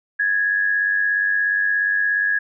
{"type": "tone pair together", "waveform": "sine", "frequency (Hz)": [1663, 1760], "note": ["G#6", "A6"], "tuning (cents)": [2, 0], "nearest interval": "minor second", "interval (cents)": 98, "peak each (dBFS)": [-17, -26], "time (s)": [0.19, 2.39], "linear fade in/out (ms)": 10, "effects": []}